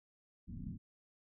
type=low-pass noise; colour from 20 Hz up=white; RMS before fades=-45 dBFS; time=0.47-0.78 s; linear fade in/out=20 ms; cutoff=240 Hz; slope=48 dB/octave; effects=none